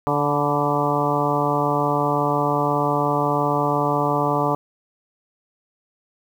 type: harmonic tone with a mistuned harmonic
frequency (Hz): 145.7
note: D3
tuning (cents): -13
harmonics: 1 / 2 / 3 / 4 / 5 / 6 / 7 / 8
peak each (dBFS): -26 / -26 / -26 / -26 / -26 / -26 / -26 / -26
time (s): 0.07-4.55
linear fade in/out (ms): 0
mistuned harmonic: 7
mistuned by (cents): -41
effects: 8-bit